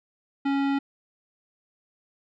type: tone with hard clipping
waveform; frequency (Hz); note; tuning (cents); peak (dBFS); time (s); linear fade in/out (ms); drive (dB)
sine; 277.2; C#4; 0; -24; 0.45-0.79; 10; 17
effects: resampled to 16000 Hz